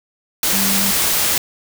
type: tone in noise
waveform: sine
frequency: 196 Hz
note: G3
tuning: in tune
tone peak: -22 dBFS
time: 0.53-0.91 s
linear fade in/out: 2 ms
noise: white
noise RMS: -17 dBFS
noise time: 0.43-1.38 s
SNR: -8 dB
effects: none